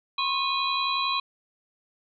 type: tone cluster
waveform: sine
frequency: 1018 / 1089 / 2480 / 3262 / 3962 Hz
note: C6 / C#6 / D#7 / G#7 / B7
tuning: -48 / -31 / -6 / -32 / +5 cents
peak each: -35 / -27 / -31 / -35 / -29 dBFS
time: 0.18-1.2 s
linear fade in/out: 5 ms
effects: none